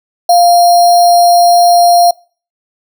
sine tone with sample-and-hold, 698.5 Hz, F5, in tune, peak -3 dBFS, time 0.29-2.11 s, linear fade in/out 5 ms, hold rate 4900 Hz, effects noise-tail reverb RT60 0.4 s tail -25 dB re dry

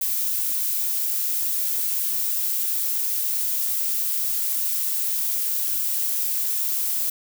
violet noise with high-pass filter sweep, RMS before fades -24 dBFS, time 0.01-7.1 s, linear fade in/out 5 ms, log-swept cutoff 250 to 560 Hz, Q 2.2, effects none

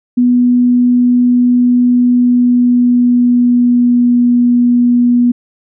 sine tone with pitch glide, 245.6 to 242.6 Hz, B3 to B3, -9 to -31 cents, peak -6 dBFS, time 0.17-5.32 s, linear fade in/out 10 ms, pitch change -22 cents, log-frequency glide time 2.05-4.21 s, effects none

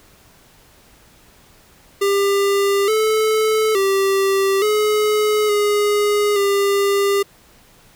square tone with pitch steps, 398.6 / 435.4 / 390 / 424.1 / 414 / 399.7 Hz, G4 / A4 / G4 / G#4 / G#4 / G4, +29 / -18 / -9 / +36 / -5 / +34 cents, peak -15 dBFS, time 2.01-7.23 s, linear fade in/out 10 ms, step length 870 ms, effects pink hiss -50 dBFS RMS until 7.95 s

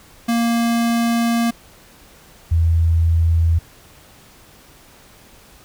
square / sine tone pair in turn, 233.1 / 82.72 Hz, A#3 / E2, 0 / +7 cents, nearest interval octave + tritone, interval 1793 cents, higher first, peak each -16 / -12 dBFS, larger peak second, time 0.28-1.51 / 2.51-3.59 s, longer first, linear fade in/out 10 ms, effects pink hiss -47 dBFS RMS until 5.64 s

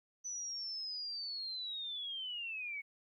sine linear sweep, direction down, 6010 to 2200 Hz, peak -39 dBFS, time 0.24-2.82 s, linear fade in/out 20 ms, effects 13-bit

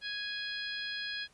harmonic tone, 830.6 Hz, G#5, in tune, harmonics 2 / 3 / 4 / 5 / 6, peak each -39 / -45 / -41 / -43 / -45 dBFS, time 0.01-1.28 s, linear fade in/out 50 ms, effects pink hiss -65 dBFS RMS until 1.33 s + resampled to 24000 Hz

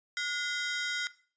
sawtooth ring-modulated tone, 1743 Hz, A6, 17 cents flat, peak -24 dBFS, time 0.17-1.07 s, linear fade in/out 0 ms, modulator 301 Hz, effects noise-tail reverb RT60 0.4 s tail -17 dB re dry + resampled to 16000 Hz

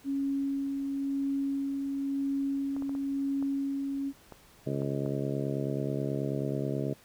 sine tone with tremolo, 276.2 Hz, C#4, 6 cents flat, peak -27 dBFS, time 0.04-4.13 s, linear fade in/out 50 ms, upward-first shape sine, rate 0.97 Hz, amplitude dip 30%
clicks, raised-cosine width 1 ms, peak -30 dBFS, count 8, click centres 2.765 / 2.823 / 2.894 / 2.951 / 3.426 / 4.323 / 4.82 / 5.061 s
harmonic tone, 69.3 Hz, C#2, in tune, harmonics 2 / 3 / 4 / 5 / 6 / 7 / 8 / 9, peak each -33 / -38 / -36 / -38 / -37 / -43 / -43 / -40 dBFS, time 4.66-6.94 s, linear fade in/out 10 ms
effects pink hiss -58 dBFS RMS until 7.04 s

